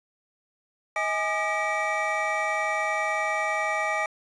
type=tone cluster; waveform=triangle; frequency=635 / 827 / 1215 / 1915 / 2306 Hz; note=D#5 / G#5 / D#6 / A#6 / D7; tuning=+35 / -8 / -42 / +46 / -32 cents; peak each=-29 dBFS; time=0.96-4.06 s; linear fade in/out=2 ms; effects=resampled to 22050 Hz + 8-bit